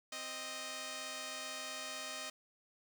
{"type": "tone pair together", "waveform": "5% pulse", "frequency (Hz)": [261.6, 622.3], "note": ["C4", "D#5"], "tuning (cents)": [0, 0], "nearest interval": "octave + minor third", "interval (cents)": 1500, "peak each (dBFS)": [-38, -31], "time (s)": [0.12, 2.3], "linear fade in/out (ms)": 5, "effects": []}